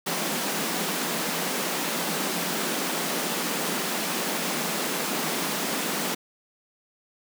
pink high-pass noise, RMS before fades -28 dBFS, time 0.06-6.15 s, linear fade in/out 10 ms, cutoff 160 Hz, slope 96 dB/octave, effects none

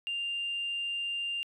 sine tone, 2794 Hz, F7, in tune, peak -30 dBFS, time 0.07-1.43 s, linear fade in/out 0 ms, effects tanh soft clip ceiling -27 dBFS + 12-bit

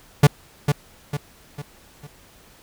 45% pulse tone with echo, 144.6 Hz, D3, 27 cents flat, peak -8 dBFS, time 0.23-0.27 s, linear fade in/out 5 ms, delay 450 ms, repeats 4, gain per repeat -7 dB, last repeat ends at 2.07 s, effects pink hiss -51 dBFS RMS until 2.62 s

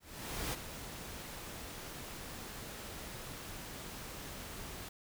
pink noise with ADSR envelope, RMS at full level -37 dBFS, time 0-4.89 s, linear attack 530 ms, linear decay 23 ms, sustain -9 dB, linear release 6 ms, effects none

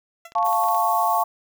15% pulse tone with exponential decay, 674 Hz, E5, 38 cents sharp, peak -29 dBFS, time 0.25-0.34 s, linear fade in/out 5 ms, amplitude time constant 18 ms
clicks, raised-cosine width 0.2 ms, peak -24 dBFS, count 9, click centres 0.321 / 0.352 / 0.384 / 0.428 / 0.465 / 0.529 / 0.638 / 0.686 / 0.747 s
sine chord, F augmented, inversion none, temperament equal, 698.5 / 880 / 1108.7 Hz, F5 / A5 / C#6, 0 / 0 / 0 cents, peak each -22 dBFS, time 0.35-1.24 s, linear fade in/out 10 ms
violet noise, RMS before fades -34 dBFS, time 0.44-1.24 s, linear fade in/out 20 ms
effects none

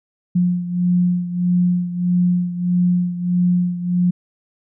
sine beating tone pair, 177.5 / 179.1 Hz, F3 / F3, +28 / +44 cents, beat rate 1.6 Hz, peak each -16 / -21 dBFS, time 0.35-4.11 s, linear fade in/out 10 ms, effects none

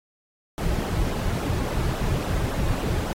brown noise with flanger, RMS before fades -25 dBFS, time 0.58-3.13 s, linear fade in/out 0 ms, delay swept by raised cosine 0.42 to 4.32 ms, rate 3.6 Hz, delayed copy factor -0.7, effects AAC 48 kbps

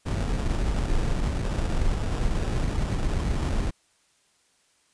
brown noise with sample-and-hold, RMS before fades -25 dBFS, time 0.05-3.71 s, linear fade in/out 20 ms, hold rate 2100 Hz, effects white hiss -65 dBFS RMS until 4.93 s + resampled to 22050 Hz

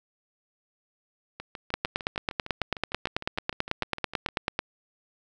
two click trains, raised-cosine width 0.3 ms, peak -9 / -21 dBFS, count 27 / 20, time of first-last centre 1.74-4.591 / 1.4-4.288 s, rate 9.12 / 6.58 Hz, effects none

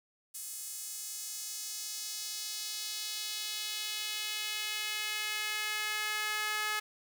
sawtooth tone with high-pass filter sweep, 425.2 Hz, G#4, 41 cents sharp, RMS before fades -37 dBFS, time 0.34-6.8 s, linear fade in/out 10 ms, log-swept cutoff 8600 to 1500 Hz, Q 1.4, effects none

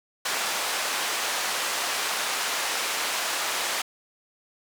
pink band-pass noise, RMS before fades -28 dBFS, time 0.25-3.82 s, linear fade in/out 5 ms, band 770 to 10000 Hz, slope 12 dB/octave, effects none

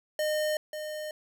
square tone with echo, 611 Hz, D#5, 32 cents flat, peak -27 dBFS, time 0.19-0.57 s, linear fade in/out 2 ms, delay 540 ms, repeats 1, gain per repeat -8 dB, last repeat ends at 1.11 s, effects none

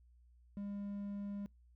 triangle tone, 201.8 Hz, G#3, 49 cents flat, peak -38 dBFS, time 0.57-1.46 s, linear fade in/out 0 ms, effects noise-tail reverb RT60 0.2 s tail -26 dB re dry + added 60 Hz sine -62 dBFS peak until 1.75 s

